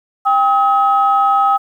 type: tone pair together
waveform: sine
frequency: 793.4 / 1274 Hz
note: G5 / D#6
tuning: +21 / +41 cents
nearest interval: minor sixth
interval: 820 cents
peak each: -12 dBFS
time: 0.25-1.58 s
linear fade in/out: 20 ms
effects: tanh soft clip ceiling -2 dBFS + 8-bit